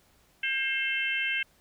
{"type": "harmonic tone with a mistuned harmonic", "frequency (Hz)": 533, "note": "C5", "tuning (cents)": 32, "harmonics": [3, 4, 5, 6], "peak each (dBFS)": [-32, -31, -31, -35], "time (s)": [0.43, 1.43], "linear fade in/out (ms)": 5, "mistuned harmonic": 6, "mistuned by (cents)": -52, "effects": ["pink hiss -64 dBFS RMS until 1.6 s"]}